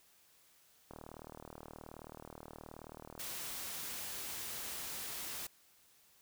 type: click train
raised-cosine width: 1 ms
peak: -34 dBFS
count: 89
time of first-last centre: 0.91-3.178 s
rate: 38.8 Hz
type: noise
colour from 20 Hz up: white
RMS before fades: -43 dBFS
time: 3.19-5.47 s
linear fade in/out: 5 ms
effects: white hiss -67 dBFS RMS until 6.21 s